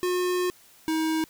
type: tone pair in turn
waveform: square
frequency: 360.7 / 318 Hz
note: F#4 / D#4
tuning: -44 / +38 cents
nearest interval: major second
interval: 218 cents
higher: first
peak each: -24 dBFS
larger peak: neither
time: 0.03-0.5 / 0.88-1.24 s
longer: first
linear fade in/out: 0 ms
effects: white hiss -55 dBFS RMS until 1.29 s